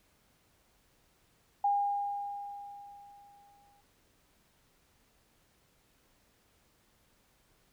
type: tone with exponential decay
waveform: sine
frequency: 810 Hz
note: G#5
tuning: 43 cents flat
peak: -24 dBFS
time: 1.64-3.81 s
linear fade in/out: 5 ms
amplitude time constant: 470 ms
effects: pink hiss -69 dBFS RMS until 7.72 s